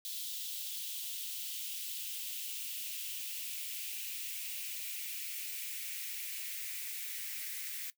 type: noise with high-pass filter sweep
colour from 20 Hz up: blue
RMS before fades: -41 dBFS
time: 0.05-7.9 s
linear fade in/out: 0 ms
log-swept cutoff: 3400 to 2000 Hz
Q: 3.1
effects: noise-tail reverb RT60 0.1 s tail -17 dB re dry

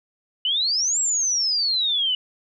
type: exponential two-way sweep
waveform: sine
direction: up then down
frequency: 2926 to 7710 to 2926 Hz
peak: -19 dBFS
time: 0.45-2.15 s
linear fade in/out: 2 ms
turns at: 1 s
effects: none

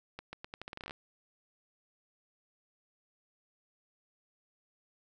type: accelerating click train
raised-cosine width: 0.3 ms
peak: -26 dBFS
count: 14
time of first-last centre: 0.19-0.909 s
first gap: 140 ms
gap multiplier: 0.82
effects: none

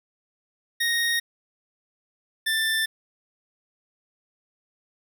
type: tone pair in turn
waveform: 25% pulse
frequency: 1864.7 / 1775.6 Hz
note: A#6 / A6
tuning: 0 / +15 cents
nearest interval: minor second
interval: 85 cents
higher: first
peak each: -18 / -18 dBFS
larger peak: neither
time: 0.8-1.2 / 2.46-2.86 s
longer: neither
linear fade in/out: 10 ms
effects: none

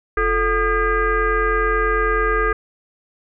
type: tone with frequency modulation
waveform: sine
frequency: 830.6 Hz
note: G#5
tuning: in tune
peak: -15 dBFS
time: 0.17-2.53 s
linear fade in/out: 5 ms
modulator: 393 Hz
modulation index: 2.4
effects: none

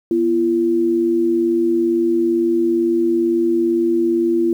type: tone pair together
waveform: sine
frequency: 242.2 / 340 Hz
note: B3 / F4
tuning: -34 / -46 cents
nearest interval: tritone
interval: 588 cents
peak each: -22 / -14 dBFS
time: 0.11-4.53 s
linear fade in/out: 2 ms
effects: 8-bit

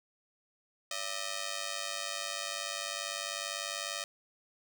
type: ring-modulated tone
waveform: 5% pulse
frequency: 622.3 Hz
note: D#5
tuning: in tune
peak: -21 dBFS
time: 0.91-4.04 s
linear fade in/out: 2 ms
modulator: 50.1 Hz
effects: none

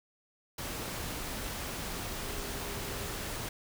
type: tone in noise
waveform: sine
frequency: 404.1 Hz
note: G#4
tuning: 47 cents flat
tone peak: -47 dBFS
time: 2.21-3.15 s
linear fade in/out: 5 ms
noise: pink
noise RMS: -38 dBFS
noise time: 0.58-3.49 s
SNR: -12 dB
effects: none

